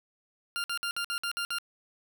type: tone bursts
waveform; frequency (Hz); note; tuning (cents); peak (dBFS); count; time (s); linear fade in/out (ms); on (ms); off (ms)
20% pulse; 1396.9; F6; 0; -25; 8; 0.56-1.585; 0; 80; 55
effects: none